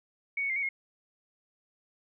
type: tone with pitch steps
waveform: sine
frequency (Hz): 2233 / 2219 / 2103 / 2242 / 2154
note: C#7 / C#7 / C7 / C#7 / C7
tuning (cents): +12 / +1 / +8 / +19 / +50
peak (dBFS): -28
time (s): 0.37-0.69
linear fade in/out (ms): 5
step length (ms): 64
effects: none